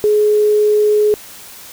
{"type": "tone", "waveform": "sine", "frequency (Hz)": 421.3, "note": "G#4", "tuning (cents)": 25, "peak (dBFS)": -9, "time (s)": [0.04, 1.14], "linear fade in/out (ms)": 0, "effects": ["white hiss -36 dBFS RMS until 1.72 s"]}